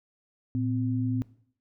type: tone pair together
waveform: sine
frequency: 114.17 / 256.3 Hz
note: A#2 / C4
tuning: -36 / -36 cents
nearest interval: octave + major second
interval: 1400 cents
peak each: -28 dBFS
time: 0.55-1.22 s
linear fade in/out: 0 ms
effects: noise-tail reverb RT60 0.6 s tail -19 dB re dry